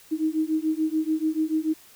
sine beating tone pair, 311.1 / 318 Hz, D#4 / D#4, 0 / +38 cents, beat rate 6.9 Hz, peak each -25 dBFS, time 0.11-1.74 s, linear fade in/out 20 ms, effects white hiss -52 dBFS RMS until 1.95 s

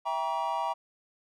triangle chord, E diminished seventh, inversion none, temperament just, 659.3 / 791.1 / 949.3 / 1139.2 Hz, E5 / G5 / Bb5 / Db6, 0 / +16 / +31 / +47 cents, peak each -34 / -32 / -29 / -35 dBFS, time 0.05-0.74 s, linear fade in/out 20 ms, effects none

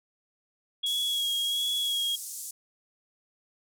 sine tone with vibrato, 3322 Hz, G#7, in tune, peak -26 dBFS, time 0.83-2.16 s, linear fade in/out 10 ms, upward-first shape sine, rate 1.4 Hz, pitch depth 23 cents each way
pink band-pass noise, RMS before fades -39 dBFS, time 0.86-2.51 s, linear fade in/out 5 ms, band 6500 to 13000 Hz, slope 24 dB/octave
effects none

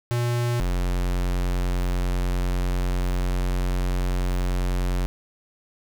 square tone pair in turn, 120 / 45.04 Hz, B2 / F#1, -49 / -46 cents, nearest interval octave + perfect fourth, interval 1697 cents, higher first, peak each -22 dBFS, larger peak neither, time 0.11-0.6 / 0.6-5.06 s, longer second, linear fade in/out 0 ms, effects none

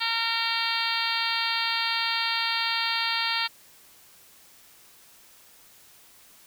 harmonic tone, 458.6 Hz, A#4, 28 cents flat, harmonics 2 / 3 / 4 / 5 / 6 / 7 / 8 / 9 / 10, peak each -33 / -33 / -33 / -33 / -33 / -33 / -33 / -33 / -33 dBFS, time 0-3.48 s, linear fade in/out 20 ms, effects white hiss -54 dBFS RMS until 6.46 s

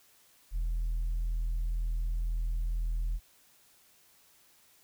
sine tone with tanh clipping, 41 Hz, E1, 9 cents flat, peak -29 dBFS, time 0.51-3.2 s, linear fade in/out 50 ms, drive 1 dB, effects white hiss -63 dBFS RMS until 4.83 s

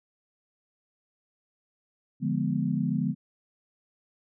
sine chord, D diminished seventh, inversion none, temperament equal, 146.83 / 174.61 / 207.7 / 246.9 Hz, D3 / F3 / Ab3 / Cb4, 0 / 0 / 0 / 0 cents, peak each -30 dBFS, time 2.2-3.15 s, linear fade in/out 50 ms, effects none

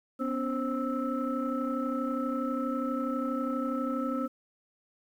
sine tone cluster, 249.6 / 281.9 / 529 / 1312 Hz, B3 / C#4 / C5 / E6, +19 / +29 / +19 / -9 cents, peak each -31 / -33 / -35 / -35 dBFS, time 0.19-4.28 s, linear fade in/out 20 ms, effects tanh soft clip ceiling -21 dBFS + 10-bit

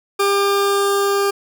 40% pulse tone pair together, 399.4 / 1198 Hz, G4 / D6, +32 / +34 cents, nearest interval octave + perfect fifth, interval 1902 cents, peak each -15 / -20 dBFS, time 0.19-1.31 s, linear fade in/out 10 ms, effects none

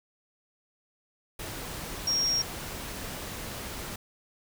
sine tone in noise, 5588 Hz, F8, in tune, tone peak -24 dBFS, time 2.07-2.42 s, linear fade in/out 5 ms, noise pink, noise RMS -38 dBFS, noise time 1.39-3.96 s, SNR +11 dB, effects none

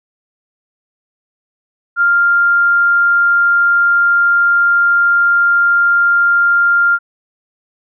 sine tone, 1396.9 Hz, F6, in tune, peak -8 dBFS, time 1.96-6.99 s, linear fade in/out 50 ms, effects none

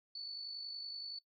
sine tone with amplitude modulation, 4465 Hz, C#8, 12 cents sharp, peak -40 dBFS, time 0.15-1.19 s, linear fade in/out 5 ms, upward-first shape sine, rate 50.7 Hz, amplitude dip 45%, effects noise-tail reverb RT60 0.1 s tail -20 dB re dry

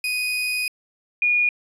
35% pulse / sine tone pair in turn, 2489 / 2442 Hz, D#7 / D#7, 0 / -33 cents, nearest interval unison, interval 33 cents, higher first, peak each -20 / -16 dBFS, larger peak second, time 0.04-0.68 / 1.22-1.49 s, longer first, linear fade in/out 2 ms, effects resampled to 32000 Hz

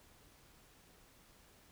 silence, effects pink hiss -64 dBFS RMS until 1.71 s

